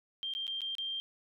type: tone with dropouts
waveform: sine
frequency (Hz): 3175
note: G7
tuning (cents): +21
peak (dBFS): -34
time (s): 0.23-1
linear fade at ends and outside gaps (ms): 0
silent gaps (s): 0.337-0.35 / 0.468-0.478 / 0.607-0.617 / 0.752-0.783
effects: none